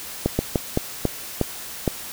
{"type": "slowing click train", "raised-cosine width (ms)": 2, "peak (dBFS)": -5, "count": 7, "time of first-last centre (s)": [0.26, 1.878], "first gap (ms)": 130, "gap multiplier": 1.29, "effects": ["white hiss -35 dBFS RMS until 2.12 s"]}